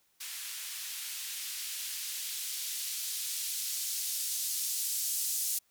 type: noise with band-pass filter sweep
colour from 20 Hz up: violet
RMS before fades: -36 dBFS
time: 0.2-5.59 s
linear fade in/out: 10 ms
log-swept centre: 1900 to 6400 Hz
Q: 0.82
effects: white hiss -71 dBFS RMS until 5.7 s